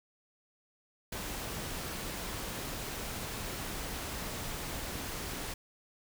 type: noise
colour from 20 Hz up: pink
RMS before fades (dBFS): -39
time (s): 1.12-5.54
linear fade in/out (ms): 5
effects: none